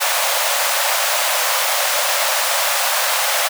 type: high-pass noise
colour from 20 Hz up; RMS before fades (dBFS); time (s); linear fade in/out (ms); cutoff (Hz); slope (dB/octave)
pink; -18; 0-3.49; 20; 530; 96
effects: none